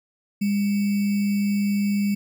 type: tone with sample-and-hold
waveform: sine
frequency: 202.7 Hz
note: G#3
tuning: 42 cents flat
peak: -19 dBFS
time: 0.41-2.15 s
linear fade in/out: 10 ms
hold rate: 2450 Hz
effects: none